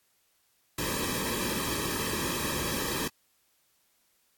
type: noise with comb filter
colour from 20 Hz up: pink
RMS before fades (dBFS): -31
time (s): 0.78-3.08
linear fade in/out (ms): 5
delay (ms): 1.4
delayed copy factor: -0.9
effects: white hiss -70 dBFS RMS until 4.37 s + AAC 64 kbps